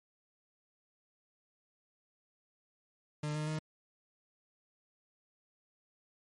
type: tone with pitch steps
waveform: 40% pulse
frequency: 149.8 / 152.51 / 155.26 Hz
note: D3 / D#3 / D#3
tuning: +35 / -34 / -3 cents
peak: -33 dBFS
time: 3.23-3.59 s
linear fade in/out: 5 ms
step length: 120 ms
effects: MP3 48 kbps